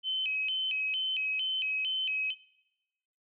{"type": "tone with vibrato", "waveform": "sine", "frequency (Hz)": 2794, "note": "F7", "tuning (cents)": 0, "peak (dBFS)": -29, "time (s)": [0.03, 2.35], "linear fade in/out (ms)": 50, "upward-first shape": "square", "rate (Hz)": 2.2, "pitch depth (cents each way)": 160, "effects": ["noise-tail reverb RT60 1.0 s tail -21 dB re dry"]}